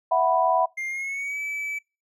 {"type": "chord", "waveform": "sine", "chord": "E suspended second", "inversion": "none", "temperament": "equal", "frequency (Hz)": [659.3, 740, 987.8], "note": ["E5", "F#5", "B5"], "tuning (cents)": [0, 0, 0], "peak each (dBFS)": -22, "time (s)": [0.11, 0.66], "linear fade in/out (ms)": 10}
{"type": "tone with pitch glide", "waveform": "triangle", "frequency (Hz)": [2111, 2302], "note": ["C7", "D7"], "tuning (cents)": [15, -35], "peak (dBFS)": -26, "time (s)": [0.77, 1.79], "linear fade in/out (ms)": 10, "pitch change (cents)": 150, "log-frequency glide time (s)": [0.88, 1.4]}
{"effects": ["noise-tail reverb RT60 0.3 s tail -26 dB re dry"]}